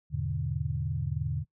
sine chord, E dominant seventh, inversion none, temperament equal, 82.41 / 103.83 / 123.47 / 146.83 Hz, E2 / G#2 / B2 / D3, 0 / 0 / 0 / 0 cents, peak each -35 / -36 / -35 / -32 dBFS, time 0.1-1.45 s, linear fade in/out 50 ms, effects noise-tail reverb RT60 0.1 s tail -21 dB re dry

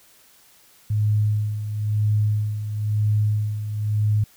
sine tone with tremolo, 105.8 Hz, G#2, 33 cents sharp, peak -16 dBFS, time 0.9-4.24 s, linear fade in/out 5 ms, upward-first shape sine, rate 1 Hz, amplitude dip 65%, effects white hiss -54 dBFS RMS until 4.36 s

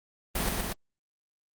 pink noise with echo, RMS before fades -29 dBFS, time 0.35-0.49 s, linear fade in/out 5 ms, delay 120 ms, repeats 2, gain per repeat -2 dB, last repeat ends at 0.73 s, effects Opus 32 kbps

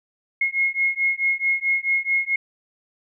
sine beating tone pair, 2158 / 2162.6 Hz, C#7 / C#7, -47 / -43 cents, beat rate 4.6 Hz, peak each -22 dBFS, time 0.41-2.36 s, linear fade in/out 5 ms, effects none

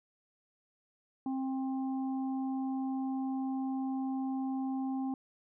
harmonic tone, 264.8 Hz, C4, 21 cents sharp, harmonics 1 / 3 / 4, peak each -32 / -42 / -53 dBFS, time 1.26-5.14 s, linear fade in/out 2 ms, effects none

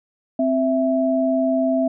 sine tone pair together, 261.6 / 659.2 Hz, C4 / E5, 0 / 0 cents, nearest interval octave + major third, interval 1600 cents, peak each -19 dBFS, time 0.39-1.88 s, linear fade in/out 5 ms, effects none

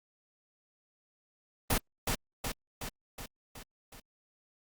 pink noise with echo, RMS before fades -27 dBFS, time 1.7-1.78 s, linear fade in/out 5 ms, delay 370 ms, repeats 6, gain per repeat -4 dB, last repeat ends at 4 s, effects Opus 32 kbps

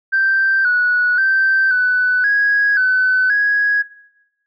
sine tone with pitch steps, 1566 / 1468 / 1557 / 1495 / 1655 / 1512 / 1661 Hz, G6 / F#6 / G6 / F#6 / G#6 / F#6 / G#6, -2 / -14 / -12 / +17 / -6 / +37 / 0 cents, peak -11 dBFS, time 0.12-3.83 s, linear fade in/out 20 ms, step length 530 ms, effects noise-tail reverb RT60 0.9 s tail -19 dB re dry + tanh soft clip ceiling -7 dBFS

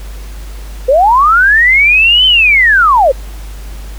sine linear two-way sweep, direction up then down, 489 to 3091 to 489 Hz, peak -4 dBFS, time 0.88-3.12 s, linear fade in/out 10 ms, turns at 2.26 s, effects added 50 Hz sine -23 dBFS peak until 3.98 s + pink hiss -36 dBFS RMS until 3.98 s

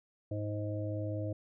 harmonic tone, 104.8 Hz, G#2, 16 cents sharp, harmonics 1 / 3 / 5 / 6, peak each -35 / -40 / -42 / -43 dBFS, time 0.31-1.33 s, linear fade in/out 5 ms, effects none

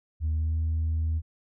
sine tone with pitch glide, 78.3 to 79.9 Hz, D#2 to D#2, +11 to +47 cents, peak -22 dBFS, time 0.2-1.22 s, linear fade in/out 50 ms, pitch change +36 cents, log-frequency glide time 0.32-0.56 s, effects tanh soft clip ceiling -22 dBFS

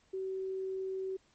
sine tone, 380.4 Hz, F#4, 48 cents sharp, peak -34 dBFS, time 0.13-1.17 s, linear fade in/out 10 ms, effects pink hiss -69 dBFS RMS until 1.34 s + MP3 32 kbps

